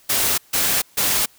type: noise bursts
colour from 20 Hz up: white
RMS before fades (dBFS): -19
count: 3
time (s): 0.09-1.26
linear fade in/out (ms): 10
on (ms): 290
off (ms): 150
effects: white hiss -53 dBFS RMS until 1.38 s